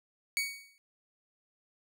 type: tone with exponential decay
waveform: sawtooth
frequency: 2243 Hz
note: C#7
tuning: 20 cents sharp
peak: -23 dBFS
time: 0.37-0.78 s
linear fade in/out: 0 ms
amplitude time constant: 87 ms
effects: none